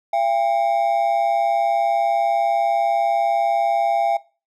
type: ring-modulated tone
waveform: triangle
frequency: 740 Hz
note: F#5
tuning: in tune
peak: -12 dBFS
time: 0.13-4.17 s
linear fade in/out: 5 ms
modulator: 60 Hz
effects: noise-tail reverb RT60 0.3 s tail -18 dB re dry

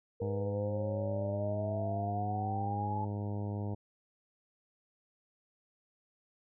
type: exponential sweep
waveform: sine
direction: up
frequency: 470 to 862 Hz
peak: -35 dBFS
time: 0.2-3.05 s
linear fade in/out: 5 ms
type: harmonic tone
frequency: 102.7 Hz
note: G#2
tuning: 19 cents flat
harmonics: 1 / 2 / 3 / 4 / 5 / 6 / 7 / 8 / 9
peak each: -35 / -41 / -45 / -47 / -49 / -51 / -52 / -53 / -54 dBFS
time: 0.21-3.75 s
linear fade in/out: 10 ms
effects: none

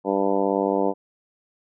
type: harmonic tone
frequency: 98.3 Hz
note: G2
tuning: 5 cents sharp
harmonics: 2 / 3 / 4 / 5 / 6 / 7 / 8 / 9 / 10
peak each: -29 / -26 / -26 / -25 / -28 / -29 / -35 / -29 / -37 dBFS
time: 0.04-0.94 s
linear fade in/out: 50 ms
effects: none

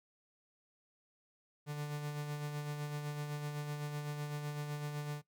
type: tone with tremolo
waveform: 45% pulse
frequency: 147.5 Hz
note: D3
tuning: 8 cents sharp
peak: -36 dBFS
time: 1.66-5.22 s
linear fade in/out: 50 ms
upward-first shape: sine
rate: 7.9 Hz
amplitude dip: 40%
effects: noise-tail reverb RT60 0.1 s tail -17 dB re dry

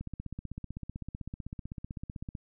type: click train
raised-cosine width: 5 ms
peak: -26 dBFS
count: 38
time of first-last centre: 0.01-2.352 s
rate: 15.8 Hz
effects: none

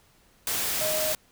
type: tone in noise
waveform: sine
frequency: 622.3 Hz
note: D#5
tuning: in tune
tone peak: -28 dBFS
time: 0.81-1.13 s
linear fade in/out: 2 ms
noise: white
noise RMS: -28 dBFS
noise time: 0.47-1.15 s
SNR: -3 dB
effects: pink hiss -61 dBFS RMS until 1.31 s

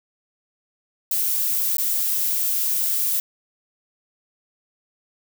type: noise with dropouts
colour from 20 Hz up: violet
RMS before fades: -22 dBFS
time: 1.11-3.2 s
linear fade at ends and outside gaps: 2 ms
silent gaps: 1.769-1.782 s
effects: none

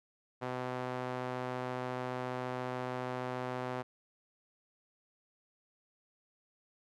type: tone with band-pass filter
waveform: sawtooth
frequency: 126.5 Hz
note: B2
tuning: 42 cents sharp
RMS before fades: -38 dBFS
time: 0.41-3.83 s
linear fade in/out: 20 ms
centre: 810 Hz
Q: 0.81
effects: none

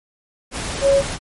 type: tone in noise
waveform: sine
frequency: 553 Hz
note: C#5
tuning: 4 cents flat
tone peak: -11 dBFS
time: 0.81-1.03 s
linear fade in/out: 50 ms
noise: pink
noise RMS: -26 dBFS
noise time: 0.51-1.19 s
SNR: +12 dB
effects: MP3 48 kbps

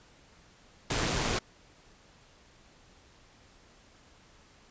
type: noise with amplitude modulation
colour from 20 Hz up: pink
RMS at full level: -28 dBFS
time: 0.9-1.39 s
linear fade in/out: 5 ms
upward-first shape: sine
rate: 115 Hz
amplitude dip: 35%
effects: pink hiss -59 dBFS RMS until 4.7 s + resampled to 16000 Hz

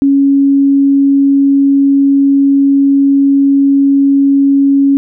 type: tone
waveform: sine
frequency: 277.2 Hz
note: C#4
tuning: in tune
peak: -5 dBFS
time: 0.02-4.97 s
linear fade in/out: 0 ms
effects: none

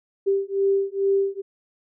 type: beating tone pair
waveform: sine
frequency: 392 / 394.3 Hz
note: G4 / G4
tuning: 0 / +10 cents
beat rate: 2.3 Hz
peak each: -22 dBFS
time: 0.26-1.42 s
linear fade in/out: 20 ms
effects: none

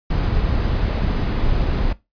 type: noise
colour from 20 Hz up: brown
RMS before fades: -19 dBFS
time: 0.1-1.93 s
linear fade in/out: 5 ms
effects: noise-tail reverb RT60 0.2 s tail -18 dB re dry + resampled to 11025 Hz

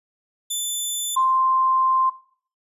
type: tone pair in turn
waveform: 15% pulse / sine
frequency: 3520 / 1046.5 Hz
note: A7 / C6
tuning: 0 / 0 cents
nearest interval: octave + major sixth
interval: 2100 cents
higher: first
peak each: -16 dBFS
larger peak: neither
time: 0.5-1.16 / 1.16-2.1 s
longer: second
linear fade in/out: 10 ms
effects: noise-tail reverb RT60 0.5 s tail -17 dB re dry + resampled to 32000 Hz

